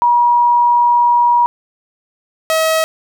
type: tone pair in turn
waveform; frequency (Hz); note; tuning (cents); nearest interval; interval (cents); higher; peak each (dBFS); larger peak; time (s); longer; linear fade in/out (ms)
sine / sawtooth; 959 / 640.1; A#5 / D#5; +49 / +49; perfect fifth; 700; first; -8; neither; 0.02-1.46 / 2.5-2.84; first; 0
effects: none